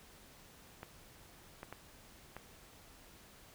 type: clicks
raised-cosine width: 0.5 ms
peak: -30 dBFS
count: 4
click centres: 0.831 / 1.631 / 1.726 / 2.366 s
effects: pink hiss -59 dBFS RMS until 3.54 s